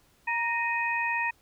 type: tone cluster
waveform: sine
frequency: 938 / 1856 / 2503 Hz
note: A#5 / A#6 / D#7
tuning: +11 / -8 / +10 cents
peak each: -30 dBFS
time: 0.27-1.31 s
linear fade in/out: 10 ms
effects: pink hiss -64 dBFS RMS until 1.41 s